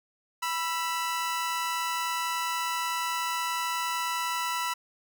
sawtooth tone pair together, 983.6 / 1335 Hz, B5 / E6, -7 / +22 cents, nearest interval perfect fourth, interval 529 cents, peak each -26 / -29 dBFS, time 0.42-4.74 s, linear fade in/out 10 ms, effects none

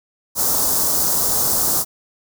white band-stop noise, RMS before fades -18 dBFS, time 0.35-1.85 s, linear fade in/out 50 ms, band 1200 to 5100 Hz, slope 24 dB/octave, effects none

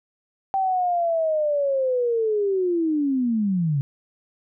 sine linear sweep, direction down, 780 to 133.5 Hz, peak -19 dBFS, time 0.54-3.81 s, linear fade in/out 0 ms, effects none

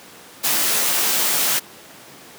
white noise with comb filter, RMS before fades -19 dBFS, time 0.43-1.6 s, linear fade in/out 20 ms, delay 16 ms, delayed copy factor -0.5, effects pink hiss -42 dBFS RMS until 2.38 s + high-pass 200 Hz 12 dB/octave

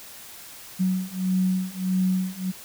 sine beating tone pair, 185 / 186.6 Hz, F#3 / F#3, 0 / +15 cents, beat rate 1.6 Hz, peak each -25 / -24 dBFS, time 0.79-2.52 s, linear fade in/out 20 ms, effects white hiss -43 dBFS RMS until 2.64 s

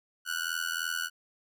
sawtooth tone with amplitude modulation, 1474 Hz, F#6, 7 cents flat, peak -23 dBFS, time 0.25-1.1 s, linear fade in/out 50 ms, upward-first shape sine, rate 83.1 Hz, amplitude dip 95%, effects none

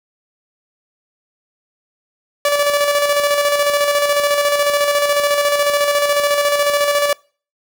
sawtooth tone with tremolo, 578 Hz, D5, 28 cents flat, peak -8 dBFS, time 2.45-7.13 s, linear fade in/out 2 ms, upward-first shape square, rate 14 Hz, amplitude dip 40%, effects noise-tail reverb RT60 0.4 s tail -25 dB re dry

